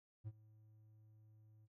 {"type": "tone with ADSR envelope", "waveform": "triangle", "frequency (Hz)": 108.3, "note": "A2", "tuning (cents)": -27, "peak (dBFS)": -40, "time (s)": [0.24, 1.68], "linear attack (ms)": 34, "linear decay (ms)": 42, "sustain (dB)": -21, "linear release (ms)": 37, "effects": []}